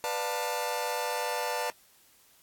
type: chord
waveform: sawtooth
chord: B half-diminished seventh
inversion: none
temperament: just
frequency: 493.9 / 592.7 / 711.2 / 889 Hz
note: B4 / D5 / F5 / A5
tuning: 0 / +16 / +31 / +18 cents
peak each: -31 / -32 / -34 / -29 dBFS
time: 0.04-1.7 s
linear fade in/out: 0 ms
effects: white hiss -61 dBFS RMS until 2.42 s + AAC 64 kbps